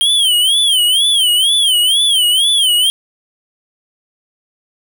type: tone with vibrato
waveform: square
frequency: 3170 Hz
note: G7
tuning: 19 cents sharp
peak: -10 dBFS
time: 0.01-2.9 s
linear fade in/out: 0 ms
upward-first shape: sine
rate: 2.1 Hz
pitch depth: 160 cents each way
effects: none